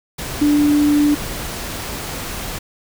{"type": "tone in noise", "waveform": "sine", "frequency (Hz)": 293.7, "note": "D4", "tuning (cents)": 0, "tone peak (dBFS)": -11, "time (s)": [0.41, 1.15], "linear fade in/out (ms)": 10, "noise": "pink", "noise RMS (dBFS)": -27, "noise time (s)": [0.18, 2.59], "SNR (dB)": 13, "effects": []}